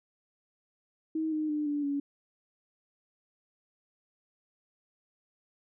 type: tone with pitch steps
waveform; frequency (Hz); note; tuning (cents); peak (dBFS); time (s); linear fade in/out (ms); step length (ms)
sine; 317.2 / 308.3 / 299.7 / 291.4 / 283.2; D#4 / D#4 / D4 / D4 / C#4; +33 / -16 / +35 / -13 / +37; -28; 1.15-2; 5; 170
effects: none